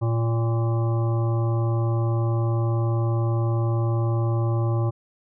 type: harmonic tone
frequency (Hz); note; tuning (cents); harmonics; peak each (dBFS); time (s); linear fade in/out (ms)
115.1; A#2; -22; 1 / 3 / 5 / 7 / 9 / 10; -20 / -30 / -34 / -37 / -39 / -40; 0.01-4.91; 20
effects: none